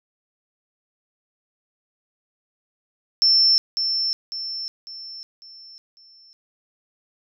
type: tone with echo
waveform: sine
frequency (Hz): 5360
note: E8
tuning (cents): +28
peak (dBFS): -13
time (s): 3.22-3.58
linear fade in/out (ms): 0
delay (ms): 550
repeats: 5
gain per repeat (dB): -7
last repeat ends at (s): 6.33
effects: none